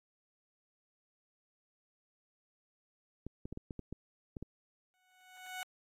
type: clicks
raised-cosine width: 3 ms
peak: -29 dBFS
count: 9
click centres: 3.266 / 3.455 / 3.526 / 3.574 / 3.708 / 3.793 / 3.926 / 4.368 / 4.426 s
type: tone with exponential growth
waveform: 15% pulse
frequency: 740 Hz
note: F#5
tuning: in tune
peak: -31 dBFS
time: 4.94-5.63 s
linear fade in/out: 0 ms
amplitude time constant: 150 ms
effects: AAC 48 kbps